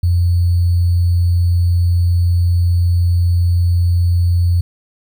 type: tone with sample-and-hold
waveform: sine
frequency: 87.31 Hz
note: F2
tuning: in tune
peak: -10 dBFS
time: 0.03-4.61 s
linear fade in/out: 5 ms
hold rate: 4410 Hz
effects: none